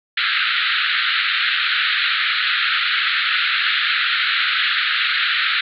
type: band-pass noise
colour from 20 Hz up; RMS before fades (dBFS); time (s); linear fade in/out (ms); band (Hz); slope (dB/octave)
pink; -19; 0.17-5.61; 5; 1300 to 4200; 96
effects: none